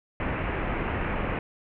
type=low-pass noise; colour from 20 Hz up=pink; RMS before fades=-29 dBFS; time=0.2-1.39 s; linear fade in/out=2 ms; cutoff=2600 Hz; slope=48 dB/octave; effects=none